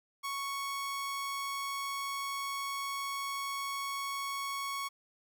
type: tone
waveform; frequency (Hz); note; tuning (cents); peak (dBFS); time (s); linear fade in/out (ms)
sawtooth; 1108.7; C#6; 0; -31; 0.23-4.89; 20
effects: none